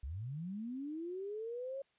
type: linear sweep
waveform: sine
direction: up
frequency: 58.27 to 554.4 Hz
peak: -39 dBFS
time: 0.03-1.82 s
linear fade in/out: 5 ms
effects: white hiss -75 dBFS RMS until 1.98 s + resampled to 8000 Hz